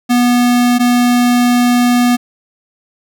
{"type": "tone pair in turn", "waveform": "square", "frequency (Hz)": [243.9, 243.9], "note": ["B3", "B3"], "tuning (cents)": [-21, -21], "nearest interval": "unison", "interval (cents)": 0, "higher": "neither", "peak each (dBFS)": -9, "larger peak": "neither", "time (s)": [[0.09, 0.79], [0.79, 2.17]], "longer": "second", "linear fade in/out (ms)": 20, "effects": []}